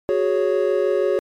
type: chord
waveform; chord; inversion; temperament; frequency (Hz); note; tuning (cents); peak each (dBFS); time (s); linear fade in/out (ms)
triangle; F# suspended second; none; just; 370 / 416.2 / 555; F#4 / G#4 / C#5; 0 / +4 / +2; -19; 0.09-1.19; 0
effects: MP3 64 kbps